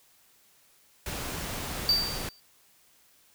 pink noise, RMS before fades -35 dBFS, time 1.06-2.29 s, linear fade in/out 2 ms
triangle tone with exponential decay, 4638 Hz, D8, 22 cents flat, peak -17 dBFS, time 1.89-2.4 s, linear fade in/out 1 ms, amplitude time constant 110 ms
effects white hiss -62 dBFS RMS until 3.34 s

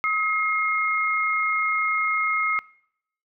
sine tone pair together, 1273.9 / 2143 Hz, D#6 / C7, +40 / +41 cents, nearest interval major sixth, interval 901 cents, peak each -23 dBFS, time 0.04-2.59 s, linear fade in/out 0 ms, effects noise-tail reverb RT60 0.7 s tail -22 dB re dry

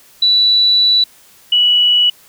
sine tone pair in turn, 3951 / 2941 Hz, B7 / F#7, 0 / -11 cents, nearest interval perfect fourth, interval 511 cents, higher first, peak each -8 dBFS, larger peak neither, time 0.22-1.04 / 1.52-2.1 s, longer first, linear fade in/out 5 ms, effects white hiss -46 dBFS RMS until 2.28 s

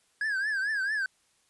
triangle tone with vibrato, 1643 Hz, G#6, 19 cents flat, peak -25 dBFS, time 0.21-1.06 s, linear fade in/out 2 ms, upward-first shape triangle, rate 4.5 Hz, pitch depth 150 cents each way, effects white hiss -68 dBFS RMS until 1.49 s + resampled to 24000 Hz

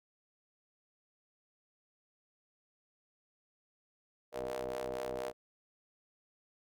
sawtooth ring-modulated tone, 63.9 Hz, C2, 40 cents flat, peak -30 dBFS, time 4.32-5.33 s, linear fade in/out 50 ms, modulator 541 Hz, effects none

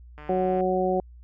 click train, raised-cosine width 0.5 ms, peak -29 dBFS, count 65, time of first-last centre 0.18-0.607 s, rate 150 Hz
harmonic tone, 185 Hz, F#3, in tune, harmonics 1 / 2 / 3 / 4, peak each -29 / -25 / -27 / -27 dBFS, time 0.29-1 s, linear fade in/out 2 ms
effects added 60 Hz sine -44 dBFS peak until 1.23 s

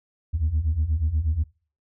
sine beating tone pair, 73 / 81.3 Hz, D2 / E2, -10 / -23 cents, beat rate 8.3 Hz, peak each -24 / -21 dBFS, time 0.33-1.44 s, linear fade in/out 20 ms, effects noise-tail reverb RT60 0.4 s tail -24 dB re dry + tanh soft clip ceiling -16 dBFS

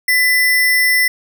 sine tone with sample-and-hold, 2000 Hz, B6, 21 cents sharp, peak -10 dBFS, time 0.08-1.08 s, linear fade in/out 5 ms, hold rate 7350 Hz, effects none

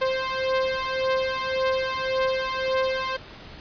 sawtooth beating tone pair, 523.3 / 525.1 Hz, C5 / C5, 0 / +6 cents, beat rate 1.8 Hz, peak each -22 dBFS, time 0.01-3.17 s, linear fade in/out 10 ms, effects pink hiss -43 dBFS RMS until 3.6 s + resampled to 11025 Hz

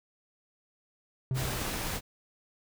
triangle tone with exponential decay, 130 Hz, C3, 11 cents flat, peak -24 dBFS, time 1.31-1.96 s, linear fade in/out 2 ms, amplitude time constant 140 ms
pink noise, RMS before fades -34 dBFS, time 1.34-2.01 s, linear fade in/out 50 ms
effects none

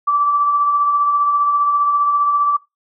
sine tone with tremolo, 1161 Hz, D6, 20 cents flat, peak -11 dBFS, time 0.07-2.57 s, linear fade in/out 10 ms, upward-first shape sine, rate 15 Hz, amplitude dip 35%, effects noise-tail reverb RT60 0.2 s tail -20 dB re dry

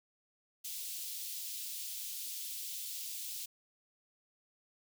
white high-pass noise, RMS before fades -42 dBFS, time 0.64-3.46 s, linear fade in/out 10 ms, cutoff 3000 Hz, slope 24 dB/octave, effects none

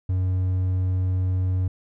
triangle tone, 92.5 Hz, F#2, in tune, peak -18 dBFS, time 0.09-1.68 s, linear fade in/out 5 ms, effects none

